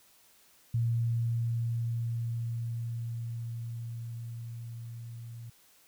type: tone with level ramp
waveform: sine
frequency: 116.54 Hz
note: A#2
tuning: in tune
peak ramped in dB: -25 to -41 dBFS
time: 0.74-5.5 s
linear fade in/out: 5 ms
effects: white hiss -62 dBFS RMS until 5.87 s